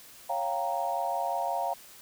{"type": "chord", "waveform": "sine", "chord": "G half-diminished seventh", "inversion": "second", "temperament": "equal", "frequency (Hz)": [554.4, 698.5, 784, 932.3], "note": ["Db5", "F5", "G5", "Bb5"], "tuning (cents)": [0, 0, 0, 0], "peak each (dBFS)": [-36, -31, -34, -33], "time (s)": [0.29, 1.74], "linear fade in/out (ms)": 10, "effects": ["white hiss -51 dBFS RMS until 2.01 s"]}